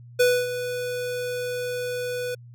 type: tone with ADSR envelope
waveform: square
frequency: 493.9 Hz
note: B4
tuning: in tune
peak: -15 dBFS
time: 0.19-2.35 s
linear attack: 14 ms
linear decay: 260 ms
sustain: -12 dB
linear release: 8 ms
effects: added 120 Hz sine -42 dBFS peak until 2.54 s + MP3 96 kbps